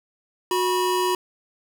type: tone pair together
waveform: square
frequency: 365.2 / 975 Hz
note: F#4 / B5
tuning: -23 / -23 cents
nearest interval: octave + perfect fourth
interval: 1700 cents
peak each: -23 / -24 dBFS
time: 0.51-1.15 s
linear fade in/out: 2 ms
effects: none